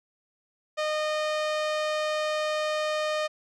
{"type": "tone with low-pass filter", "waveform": "sawtooth", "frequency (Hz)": 613, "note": "D#5", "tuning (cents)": -26, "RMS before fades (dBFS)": -28, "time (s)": [0.77, 3.28], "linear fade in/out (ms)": 20, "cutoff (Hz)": 5200, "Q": 0.8, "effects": []}